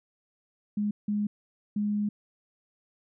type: tone bursts at uneven times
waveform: sine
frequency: 207.7 Hz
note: G#3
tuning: in tune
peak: -25 dBFS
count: 3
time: 0.77-0.91 / 1.08-1.27 / 1.76-2.09 s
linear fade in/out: 5 ms
effects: none